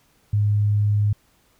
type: tone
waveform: sine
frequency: 103.83 Hz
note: G#2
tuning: in tune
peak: -16 dBFS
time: 0.33-1.13 s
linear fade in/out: 5 ms
effects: pink hiss -61 dBFS RMS until 1.59 s